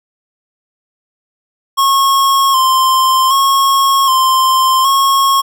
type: tone with vibrato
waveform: square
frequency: 1069 Hz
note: C6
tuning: 37 cents sharp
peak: -9 dBFS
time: 1.77-5.42 s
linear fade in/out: 20 ms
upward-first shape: square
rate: 0.65 Hz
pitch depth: 36 cents each way
effects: none